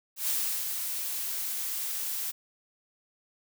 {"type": "noise with ADSR envelope", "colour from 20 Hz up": "blue", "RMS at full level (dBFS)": -28, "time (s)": [0.16, 2.32], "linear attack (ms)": 120, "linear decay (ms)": 360, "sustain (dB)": -5, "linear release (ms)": 20, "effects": []}